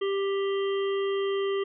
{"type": "harmonic tone with a mistuned harmonic", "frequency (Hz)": 393.8, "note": "G4", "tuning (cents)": 8, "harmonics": [1, 3, 5, 7, 8], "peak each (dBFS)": [-25, -37, -41, -45, -41], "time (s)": [0.01, 1.64], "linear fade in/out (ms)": 10, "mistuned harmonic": 7, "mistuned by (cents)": 16, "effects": []}